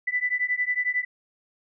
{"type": "beating tone pair", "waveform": "sine", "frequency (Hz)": [1982, 1993], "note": ["B6", "B6"], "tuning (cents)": [6, 15], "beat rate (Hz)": 11, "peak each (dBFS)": -26, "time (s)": [0.07, 1.05], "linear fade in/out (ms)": 10, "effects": []}